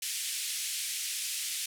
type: band-pass noise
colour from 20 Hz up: white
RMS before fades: -35 dBFS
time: 0.02-1.66 s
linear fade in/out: 5 ms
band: 2200 to 11000 Hz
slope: 24 dB/octave
effects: none